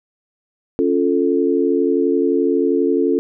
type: chord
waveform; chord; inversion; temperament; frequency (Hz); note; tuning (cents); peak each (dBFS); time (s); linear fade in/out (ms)
sine; Db augmented; none; equal; 277.2 / 349.2 / 440; Db4 / F4 / A4; 0 / 0 / 0; -18; 0.79-3.19; 0
effects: none